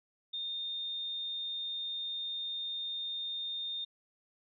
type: tone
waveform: sine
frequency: 3645 Hz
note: A#7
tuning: 40 cents flat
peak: -35 dBFS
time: 0.33-3.85 s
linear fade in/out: 10 ms
effects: none